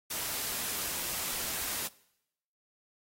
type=noise; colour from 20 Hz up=white; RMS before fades=-35 dBFS; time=0.1-1.88 s; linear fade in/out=10 ms; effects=noise-tail reverb RT60 0.8 s tail -21 dB re dry + AAC 48 kbps